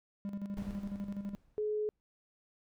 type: tone with tremolo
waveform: triangle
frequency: 200.3 Hz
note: G3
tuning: 38 cents sharp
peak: -33 dBFS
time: 0.25-1.35 s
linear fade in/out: 0 ms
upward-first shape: square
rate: 12 Hz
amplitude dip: 60%
type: noise with exponential decay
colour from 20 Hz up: brown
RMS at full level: -42 dBFS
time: 0.57-2 s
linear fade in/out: 0 ms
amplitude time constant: 310 ms
type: tone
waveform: sine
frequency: 424.3 Hz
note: G#4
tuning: 37 cents sharp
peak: -31 dBFS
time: 1.58-1.89 s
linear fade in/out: 0 ms
effects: none